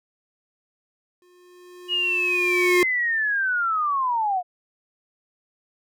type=tone with exponential growth; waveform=square; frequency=358.1 Hz; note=F4; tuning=43 cents sharp; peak=-16 dBFS; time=1.22-2.83 s; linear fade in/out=1 ms; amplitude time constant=350 ms
type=linear sweep; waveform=sine; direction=down; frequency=2900 to 698.5 Hz; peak=-20 dBFS; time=1.88-4.43 s; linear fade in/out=50 ms
effects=none